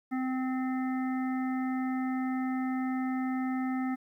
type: harmonic tone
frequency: 258.7 Hz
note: C4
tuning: 19 cents flat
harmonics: 1 / 3 / 5 / 7 / 8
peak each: -29 / -39 / -43 / -46 / -47 dBFS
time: 0.11-3.96 s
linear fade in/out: 20 ms
effects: 11-bit